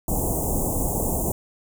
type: band-stop noise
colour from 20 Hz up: pink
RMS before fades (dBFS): -24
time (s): 0.08-1.32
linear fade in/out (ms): 2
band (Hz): 890 to 7100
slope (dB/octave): 48
effects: none